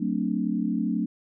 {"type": "chord", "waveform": "sine", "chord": "D dominant seventh", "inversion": "first", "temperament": "equal with one note detuned", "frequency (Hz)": [185, 223.5, 261.6, 293.7], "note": ["F#3", "A3", "C4", "D4"], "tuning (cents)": [0, 27, 0, 0], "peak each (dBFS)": [-29, -27, -31, -30], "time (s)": [0, 1.06], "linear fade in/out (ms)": 10, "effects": []}